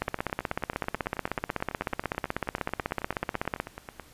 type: two click trains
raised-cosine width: 0.5 ms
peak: -22 / -12 dBFS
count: 37 / 59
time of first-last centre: 0.08-3.997 / 0.02-3.6 s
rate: 9.19 / 16.2 Hz
effects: pink hiss -55 dBFS RMS until 4.13 s + resampled to 32000 Hz